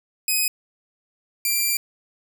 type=tone pair in turn; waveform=5% pulse; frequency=2517 / 2361 Hz; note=D#7 / D7; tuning=+19 / +9 cents; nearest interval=minor second; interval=110 cents; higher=first; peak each=-10 dBFS; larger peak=neither; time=0.28-0.48 / 1.45-1.77 s; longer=second; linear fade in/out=2 ms; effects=none